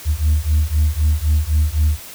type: beating tone pair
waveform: sine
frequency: 74.3 / 78.2 Hz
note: D2 / D#2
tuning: +21 / +9 cents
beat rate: 3.9 Hz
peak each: -15 / -15 dBFS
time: 0.05-2 s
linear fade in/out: 50 ms
effects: tanh soft clip ceiling -9 dBFS + white hiss -36 dBFS RMS until 2.14 s